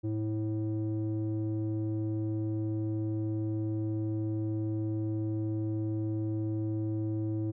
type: tone with low-pass filter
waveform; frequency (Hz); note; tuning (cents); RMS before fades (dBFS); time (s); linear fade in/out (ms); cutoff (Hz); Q
square; 108.4; A2; -25; -32; 0.03-7.52; 20; 370; 3.2
effects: none